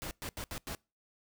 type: noise bursts at uneven times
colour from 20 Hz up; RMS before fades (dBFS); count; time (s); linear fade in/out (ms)
pink; -40; 5; 0.02-0.11 / 0.22-0.29 / 0.37-0.44 / 0.51-0.58 / 0.67-0.75; 0
effects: noise-tail reverb RT60 0.3 s tail -26 dB re dry